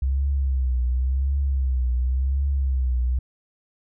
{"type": "tone with vibrato", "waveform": "sine", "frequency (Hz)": 65.41, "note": "C2", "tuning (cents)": 0, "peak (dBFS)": -19, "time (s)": [0.02, 3.19], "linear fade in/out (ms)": 5, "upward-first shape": "triangle", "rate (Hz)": 0.92, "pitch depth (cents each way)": 120, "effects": []}